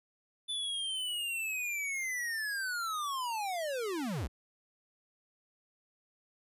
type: linear sweep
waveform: square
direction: down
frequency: 3511 to 44 Hz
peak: -34 dBFS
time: 0.48-4.28 s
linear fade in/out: 20 ms
effects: resampled to 32000 Hz